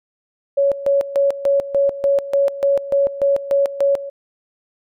sine tone with tremolo, 558 Hz, C#5, 11 cents sharp, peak -12 dBFS, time 0.57-4.1 s, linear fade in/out 10 ms, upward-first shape square, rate 3.4 Hz, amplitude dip 80%, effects none

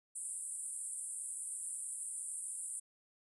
pink band-pass noise, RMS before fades -43 dBFS, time 0.15-2.8 s, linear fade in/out 10 ms, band 8200 to 10000 Hz, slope 96 dB/octave, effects none

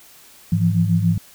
sine tone cluster, 104.9 / 166 / 173.1 Hz, G#2 / E3 / F3, +18 / +12 / -15 cents, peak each -19 dBFS, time 0.52-1.18 s, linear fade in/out 5 ms, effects white hiss -47 dBFS RMS until 1.34 s

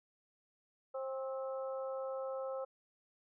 harmonic tone with a mistuned harmonic, 265.5 Hz, C4, 25 cents sharp, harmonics 2 / 3 / 4 / 5, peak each -38 / -49 / -52 / -49 dBFS, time 0.94-2.65 s, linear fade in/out 10 ms, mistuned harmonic 5, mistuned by -29 cents, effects none

